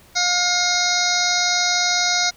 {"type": "harmonic tone with a mistuned harmonic", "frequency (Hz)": 713, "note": "F5", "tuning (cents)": 36, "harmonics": [1, 2, 3, 5, 6, 7, 8, 9], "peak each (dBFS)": [-25, -25, -25, -25, -25, -25, -25, -25], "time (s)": [0.15, 2.31], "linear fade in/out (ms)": 20, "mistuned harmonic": 5, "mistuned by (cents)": 110, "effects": ["pink hiss -50 dBFS RMS until 2.36 s"]}